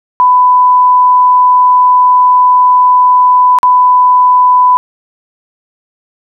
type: tone with dropouts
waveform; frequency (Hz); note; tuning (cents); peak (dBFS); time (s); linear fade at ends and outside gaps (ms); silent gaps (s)
sine; 998; B5; +18; -3; 0.2-4.77; 0; 3.587-3.631
effects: none